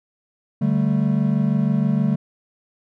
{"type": "chord", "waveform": "triangle", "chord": "D suspended fourth", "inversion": "none", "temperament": "equal with one note detuned", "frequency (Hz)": [146.83, 193.63, 220], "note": ["D3", "G3", "A3"], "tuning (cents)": [0, -21, 0], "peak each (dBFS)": -19, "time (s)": [0.61, 2.16], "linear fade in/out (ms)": 10, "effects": []}